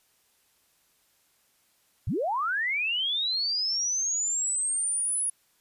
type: linear sweep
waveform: sine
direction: up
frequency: 65.2 to 10440 Hz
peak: -25 dBFS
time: 2.07-5.3 s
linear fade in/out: 5 ms
effects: white hiss -67 dBFS RMS until 5.6 s + resampled to 32000 Hz